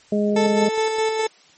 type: harmonic tone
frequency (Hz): 207.7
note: G#3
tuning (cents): 0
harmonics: 1 / 2 / 3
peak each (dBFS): -19 / -22 / -24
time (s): 0.12-0.69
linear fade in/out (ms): 5
type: tone with tremolo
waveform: 30% pulse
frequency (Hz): 440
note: A4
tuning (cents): 0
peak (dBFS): -15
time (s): 0.36-1.27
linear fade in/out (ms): 5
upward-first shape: square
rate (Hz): 4.8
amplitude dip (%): 35
effects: white hiss -52 dBFS RMS until 1.57 s + MP3 32 kbps